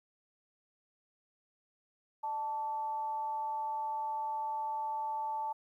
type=tone with amplitude modulation; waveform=sine; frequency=880 Hz; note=A5; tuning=in tune; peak=-31 dBFS; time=2.23-5.53 s; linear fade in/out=10 ms; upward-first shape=sine; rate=268 Hz; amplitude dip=45%; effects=12-bit